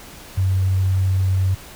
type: tone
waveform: sine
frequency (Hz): 94.5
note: F#2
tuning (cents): +37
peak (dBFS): -15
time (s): 0.37-1.55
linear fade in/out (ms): 10
effects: pink hiss -40 dBFS RMS until 1.75 s